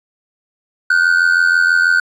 triangle ring-modulated tone, 1487 Hz, F#6, 8 cents sharp, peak -5 dBFS, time 0.9-2 s, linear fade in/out 5 ms, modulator 43.1 Hz, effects resampled to 22050 Hz

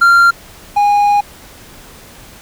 triangle tone pair in turn, 1385 / 820.2 Hz, F6 / G#5, -15 / -22 cents, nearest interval major sixth, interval 907 cents, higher first, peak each -3 / -6 dBFS, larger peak first, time 0.01-0.31 / 0.76-1.21 s, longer second, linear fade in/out 10 ms, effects pink hiss -38 dBFS RMS until 2.41 s

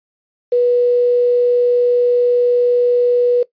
sine tone with quantisation, 487.4 Hz, B4, 23 cents flat, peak -10 dBFS, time 0.52-3.43 s, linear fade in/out 5 ms, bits 6, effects noise-tail reverb RT60 0.1 s tail -18 dB re dry + resampled to 11025 Hz

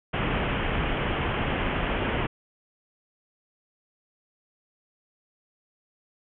pink low-pass noise, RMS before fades -27 dBFS, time 0.13-2.27 s, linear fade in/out 10 ms, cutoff 3200 Hz, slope 96 dB/octave, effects none

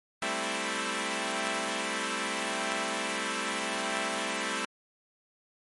5% pulse chord, A minor seventh, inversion third, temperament equal, 196 / 220 / 261.6 / 329.6 Hz, G3 / A3 / C4 / E4, 0 / 0 / 0 / 0 cents, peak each -25 / -24 / -24 / -24 dBFS, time 0.22-4.65 s, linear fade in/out 2 ms, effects MP3 48 kbps

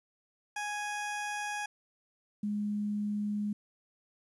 20% pulse / sine tone pair in turn, 830.6 / 207.7 Hz, G#5 / G#3, 0 / 0 cents, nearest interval 2 octaves, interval 2400 cents, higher first, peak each -29 / -30 dBFS, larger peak first, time 0.56-1.66 / 2.43-3.53 s, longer neither, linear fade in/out 5 ms, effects resampled to 24000 Hz + 11-bit

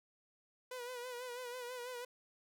sawtooth tone with vibrato, 493.9 Hz, B4, in tune, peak -39 dBFS, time 0.71-2.05 s, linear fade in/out 5 ms, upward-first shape sine, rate 6.1 Hz, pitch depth 55 cents each way, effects none

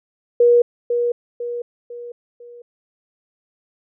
sine tone with echo, 479.3 Hz, A#4, 48 cents sharp, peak -9 dBFS, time 0.4-0.62 s, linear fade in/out 5 ms, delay 500 ms, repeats 4, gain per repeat -7 dB, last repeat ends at 2.62 s, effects none

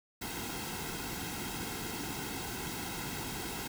pink noise with comb filter, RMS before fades -39 dBFS, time 0.21-3.68 s, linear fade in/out 10 ms, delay 1.7 ms, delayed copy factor -0.7, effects none

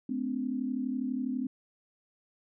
sine tone cluster, 215.3 / 255.2 / 287.4 Hz, A3 / C4 / D4, -37 / -43 / -37 cents, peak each -37 / -31 / -38 dBFS, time 0.09-1.47 s, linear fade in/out 5 ms, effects none

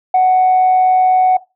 sine tone with amplitude modulation, 742 Hz, F#5, 5 cents sharp, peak -5 dBFS, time 0.14-1.37 s, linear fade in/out 5 ms, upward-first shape sine, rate 136 Hz, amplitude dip 25%, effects noise-tail reverb RT60 0.2 s tail -17 dB re dry + tanh soft clip ceiling -5 dBFS

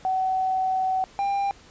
sine / triangle tone pair in turn, 754 / 796.6 Hz, F#5 / G5, +32 / +28 cents, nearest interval minor second, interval 96 cents, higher second, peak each -21 / -20 dBFS, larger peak second, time 0.05-1.04 / 1.19-1.51 s, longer first, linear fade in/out 0 ms, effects pink hiss -51 dBFS RMS until 1.7 s + resampled to 16000 Hz

